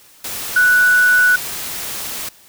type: tone in noise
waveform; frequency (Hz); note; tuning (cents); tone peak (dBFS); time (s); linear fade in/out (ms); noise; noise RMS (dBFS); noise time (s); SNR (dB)
sine; 1480; F#6; 0; -9; 0.56-1.36; 5; white; -26; 0.24-2.29; +14
effects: white hiss -47 dBFS RMS until 2.48 s